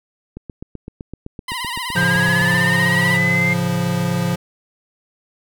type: click train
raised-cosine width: 3 ms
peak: -18 dBFS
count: 18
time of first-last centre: 0.37-2.541 s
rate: 7.83 Hz
type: tone with vibrato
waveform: 15% pulse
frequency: 982 Hz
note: B5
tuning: 10 cents flat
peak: -17 dBFS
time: 1.48-3.17 s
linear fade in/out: 5 ms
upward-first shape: sine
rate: 16 Hz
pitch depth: 97 cents each way
type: chord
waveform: square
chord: A augmented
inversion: none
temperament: equal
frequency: 110 / 138.59 / 174.61 Hz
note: A2 / C#3 / E#3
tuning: 0 / 0 / 0 cents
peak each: -26 / -24 / -20 dBFS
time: 1.95-4.36 s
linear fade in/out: 10 ms
type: linear sweep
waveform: sine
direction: up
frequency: 1568 to 2112 Hz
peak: -16 dBFS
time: 1.96-3.54 s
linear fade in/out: 10 ms
effects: none